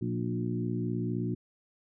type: harmonic tone with a mistuned harmonic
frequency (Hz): 59.6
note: A#1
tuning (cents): +39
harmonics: 2 / 3 / 4 / 5 / 6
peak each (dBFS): -33 / -35 / -36 / -37 / -38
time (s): 0.01-1.35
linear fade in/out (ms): 10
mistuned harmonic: 4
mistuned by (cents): -32
effects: none